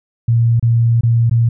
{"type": "tone with dropouts", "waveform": "sine", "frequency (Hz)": 116.54, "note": "A#2", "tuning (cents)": 0, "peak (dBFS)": -9, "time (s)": [0.28, 1.49], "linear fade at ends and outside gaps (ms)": 5, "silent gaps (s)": [[0.597, 0.626], [1.01, 1.033], [1.297, 1.311]], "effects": []}